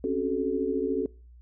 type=tone cluster; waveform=sine; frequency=265.1 / 278.8 / 373.8 / 435 Hz; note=C4 / C#4 / F#4 / A4; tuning=+23 / +10 / +18 / -20 cents; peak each=-33 / -31 / -30 / -29 dBFS; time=0.04-1.06 s; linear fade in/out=2 ms; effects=noise-tail reverb RT60 0.4 s tail -25 dB re dry + added 60 Hz sine -48 dBFS peak until 1.41 s